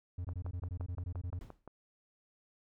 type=tone bursts; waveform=triangle; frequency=88.4 Hz; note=F2; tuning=22 cents sharp; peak=-34 dBFS; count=14; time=0.18-1.391 s; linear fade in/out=5 ms; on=67 ms; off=21 ms
type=click train; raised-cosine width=1 ms; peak=-33 dBFS; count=9; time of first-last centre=0.29-1.676 s; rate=5.77 Hz
type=noise with exponential decay; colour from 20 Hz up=brown; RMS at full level=-45 dBFS; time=1.41-1.67 s; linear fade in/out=1 ms; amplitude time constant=56 ms
effects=none